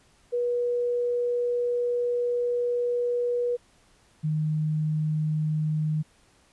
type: tone pair in turn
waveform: sine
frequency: 484.3 / 154.32 Hz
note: B4 / D#3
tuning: -34 / -14 cents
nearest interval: octave + minor sixth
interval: 1980 cents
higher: first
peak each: -23 / -23 dBFS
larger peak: neither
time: 0.32-3.57 / 4.23-6.03 s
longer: first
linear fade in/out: 20 ms
effects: pink hiss -61 dBFS RMS until 6.52 s + resampled to 24000 Hz